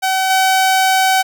sawtooth tone with level steps, 760 Hz, F#5, 46 cents sharp, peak -10 / -7 dBFS, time 0.02-1.23 s, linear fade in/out 20 ms, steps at 0.3 s, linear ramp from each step 5 ms, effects none

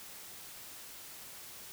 silence, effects white hiss -49 dBFS RMS until 1.72 s

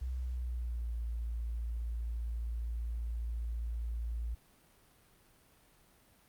sine tone with pitch glide, 63.4 to 57.47 Hz, B1 to A#1, +46 to -24 cents, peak -34 dBFS, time 0.01-4.35 s, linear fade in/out 10 ms, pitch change -170 cents, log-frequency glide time 0.14-0.96 s, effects pink hiss -65 dBFS RMS until 6.28 s + Opus 48 kbps

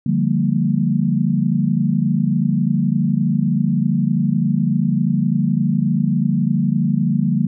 sine tone cluster, 146.3 / 174.2 / 197.6 / 229.7 Hz, D3 / F3 / G3 / A#3, -6 / -4 / +14 / -25 cents, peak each -20 dBFS, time 0.06-7.47 s, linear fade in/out 5 ms, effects none

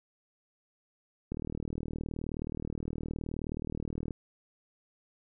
click train, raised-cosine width 3 ms, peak -23 dBFS, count 110, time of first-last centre 1.32-4.108 s, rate 39.1 Hz, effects none

